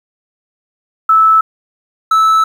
sine / triangle tone pair in turn, 1309 / 1309 Hz, E6 / E6, -13 / -13 cents, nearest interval unison, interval 0 cents, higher neither, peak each -5 dBFS, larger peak neither, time 1.09-1.41 / 2.11-2.44 s, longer second, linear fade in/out 5 ms, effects 7-bit

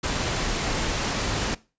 pink noise, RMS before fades -26 dBFS, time 0.03-1.55 s, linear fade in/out 10 ms, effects noise-tail reverb RT60 0.3 s tail -20 dB re dry + resampled to 16000 Hz

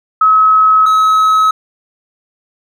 sine / triangle tone pair in turn, 1283 / 1283 Hz, E6 / E6, -47 / -47 cents, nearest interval unison, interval 0 cents, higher neither, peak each -5 / -5 dBFS, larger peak neither, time 0.21-0.86 / 0.86-1.51 s, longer neither, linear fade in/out 5 ms, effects none

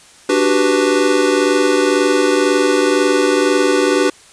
square chord, G major seventh, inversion second, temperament equal, 293.7 / 370 / 392 / 493.9 Hz, D4 / F#4 / G4 / B4, 0 / 0 / 0 / 0 cents, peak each -18 dBFS, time 0.29-4.1 s, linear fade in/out 5 ms, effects white hiss -44 dBFS RMS until 4.32 s + resampled to 22050 Hz

